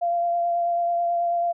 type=tone with vibrato; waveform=sine; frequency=690 Hz; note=F5; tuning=21 cents flat; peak=-20 dBFS; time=0.01-1.53 s; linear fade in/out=20 ms; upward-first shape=triangle; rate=9.2 Hz; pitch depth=17 cents each way; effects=none